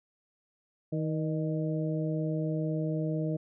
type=harmonic tone with a mistuned harmonic; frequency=157.9 Hz; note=D#3; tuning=26 cents sharp; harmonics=1 / 2 / 3 / 4; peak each=-30 / -34 / -38 / -38 dBFS; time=0.92-3.37 s; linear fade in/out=10 ms; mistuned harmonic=4; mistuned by=-44 cents; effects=none